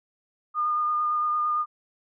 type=tone with vibrato; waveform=sine; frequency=1217 Hz; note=D#6; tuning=39 cents flat; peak=-22 dBFS; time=0.54-1.66 s; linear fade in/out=50 ms; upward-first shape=sine; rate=8.8 Hz; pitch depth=14 cents each way; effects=none